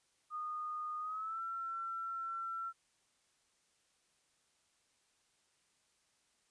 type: tone with pitch glide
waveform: sine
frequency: 1230 to 1349.1 Hz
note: D#6 to E6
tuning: -20 to +40 cents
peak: -38 dBFS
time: 0.3-2.73 s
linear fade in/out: 50 ms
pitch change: +160 cents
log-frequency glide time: 0.99-1.42 s
effects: white hiss -75 dBFS RMS until 6.5 s + resampled to 22050 Hz

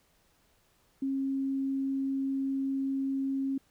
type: tone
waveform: sine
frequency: 270.5 Hz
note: C#4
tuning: 42 cents flat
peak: -28 dBFS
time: 1.02-3.58 s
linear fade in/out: 5 ms
effects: pink hiss -68 dBFS RMS until 3.7 s

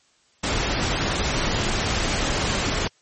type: noise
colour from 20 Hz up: pink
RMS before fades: -23 dBFS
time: 0.43-2.88 s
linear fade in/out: 10 ms
effects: white hiss -61 dBFS RMS until 3.01 s + MP3 32 kbps

